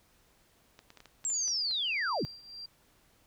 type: clicks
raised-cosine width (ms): 0.2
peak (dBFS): -33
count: 9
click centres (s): 0.791 / 0.904 / 0.973 / 1.004 / 1.057 / 1.243 / 1.302 / 1.48 / 1.71
type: linear sweep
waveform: sine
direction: down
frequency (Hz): 7650 to 82.41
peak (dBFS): -29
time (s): 1.25-2.25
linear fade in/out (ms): 0
type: tone with tremolo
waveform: sine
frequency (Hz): 4730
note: D8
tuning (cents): +12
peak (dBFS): -37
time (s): 1.33-2.66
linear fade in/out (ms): 5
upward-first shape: triangle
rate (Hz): 1.6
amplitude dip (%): 85
effects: pink hiss -66 dBFS RMS until 3.26 s